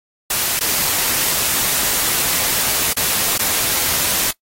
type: noise with dropouts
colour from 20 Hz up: white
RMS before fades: -18 dBFS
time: 0.3-4.31 s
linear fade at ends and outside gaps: 5 ms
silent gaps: 0.594-0.608 / 2.931-2.966 / 3.38-3.391 s
effects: noise-tail reverb RT60 0.1 s tail -20 dB re dry + AAC 48 kbps